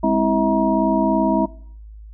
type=tone cluster; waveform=sine; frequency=205.7 / 263.8 / 327.1 / 645 / 949 Hz; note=G#3 / C4 / E4 / E5 / A#5; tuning=-16 / +14 / -13 / -38 / +31 cents; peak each=-21 dBFS; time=0.03-1.46 s; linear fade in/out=10 ms; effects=noise-tail reverb RT60 0.6 s tail -21 dB re dry + added 53 Hz sine -36 dBFS peak until 2.13 s